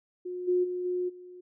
sine tone with level steps, 360.3 Hz, F#4, 46 cents flat, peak -33 / -22 / -30 / -27 / -44 dBFS, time 0.25-1.41 s, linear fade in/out 10 ms, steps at 0.47 / 0.63 / 0.84 / 1.08 s, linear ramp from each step 20 ms, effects none

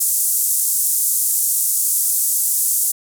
white band-pass noise, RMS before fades -18 dBFS, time 0-2.92 s, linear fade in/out 10 ms, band 7600 to 13000 Hz, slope 24 dB/octave, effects none

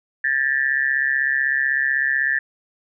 sine tone with amplitude modulation, 1760 Hz, A6, in tune, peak -13 dBFS, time 0.24-2.39 s, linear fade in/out 5 ms, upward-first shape sine, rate 136 Hz, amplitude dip 95%, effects none

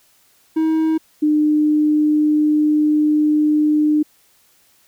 triangle / sine tone pair in turn, 318.1 / 302.1 Hz, D#4 / D4, +38 / +49 cents, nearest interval minor second, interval 89 cents, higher first, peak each -12 dBFS, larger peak neither, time 0.56-0.98 / 1.22-4.03 s, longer second, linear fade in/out 10 ms, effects white hiss -56 dBFS RMS until 4.87 s

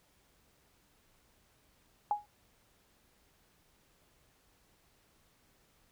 sine tone with exponential decay, 830.6 Hz, G#5, in tune, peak -24 dBFS, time 2.11-2.26 s, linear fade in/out 1 ms, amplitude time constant 32 ms, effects pink hiss -69 dBFS RMS until 5.91 s

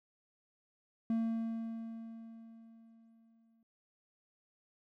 triangle tone with exponential decay, 226.8 Hz, A#3, 47 cents flat, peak -27 dBFS, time 1.1-3.63 s, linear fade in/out 2 ms, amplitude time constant 550 ms, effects none

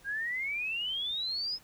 sine exponential sweep, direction up, 1588 to 5190 Hz, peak -31 dBFS, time 0.04-1.59 s, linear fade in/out 50 ms, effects pink hiss -59 dBFS RMS until 1.63 s

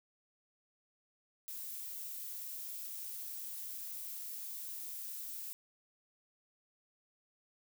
violet noise, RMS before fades -44 dBFS, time 1.48-5.53 s, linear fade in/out 0 ms, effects none

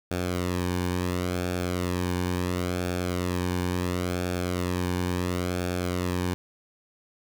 sawtooth tone with flanger, 89.6 Hz, F2, 45 cents sharp, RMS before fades -28 dBFS, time 0.11-6.34 s, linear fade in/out 0 ms, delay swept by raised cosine 1 to 1.53 ms, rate 0.72 Hz, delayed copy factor -0.65, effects none

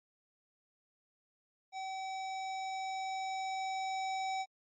square tone with level ramp, 764 Hz, G5, 45 cents flat, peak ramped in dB -39 to -34 dBFS, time 1.72-4.46 s, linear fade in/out 50 ms, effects MP3 32 kbps

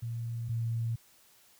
sine tone pair in turn, 116.54 / 115.13 Hz, A#2 / A#2, 0 / -21 cents, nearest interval unison, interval 21 cents, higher first, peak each -33 / -29 dBFS, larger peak second, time 0.02-0.49 / 0.49-0.96 s, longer neither, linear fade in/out 10 ms, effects white hiss -62 dBFS RMS until 1.59 s

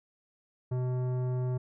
sine tone with tanh clipping, 126.2 Hz, B2, 38 cents sharp, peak -30 dBFS, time 0.71-1.58 s, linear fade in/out 10 ms, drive 14 dB, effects none

